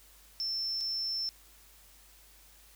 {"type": "tone with dropouts", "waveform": "sine", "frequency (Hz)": 5350, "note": "E8", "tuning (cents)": 25, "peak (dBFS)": -31, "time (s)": [0.4, 1.29], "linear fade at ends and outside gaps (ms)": 0, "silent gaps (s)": [0.805, 0.809], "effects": ["added 50 Hz sine -61 dBFS peak until 2.75 s", "white hiss -59 dBFS RMS until 2.75 s"]}